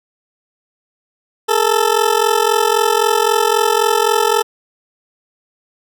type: ring-modulated tone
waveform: 20% pulse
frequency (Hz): 440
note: A4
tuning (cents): 0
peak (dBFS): -4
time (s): 1.48-4.43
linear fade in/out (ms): 20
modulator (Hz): 21.9
effects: none